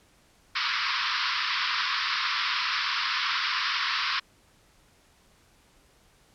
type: band-pass noise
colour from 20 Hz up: pink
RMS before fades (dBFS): -28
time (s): 0.55-4.2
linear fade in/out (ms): 10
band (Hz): 1000 to 5300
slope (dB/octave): 96
effects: pink hiss -61 dBFS RMS until 6.34 s + low-pass 11000 Hz 12 dB/octave